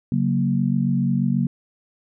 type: chord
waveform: sine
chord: F# major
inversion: second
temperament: equal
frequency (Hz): 138.59 / 185 / 233.1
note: C#3 / F#3 / A#3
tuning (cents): 0 / 0 / 0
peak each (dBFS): -22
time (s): 0.12-1.47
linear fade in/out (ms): 2
effects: none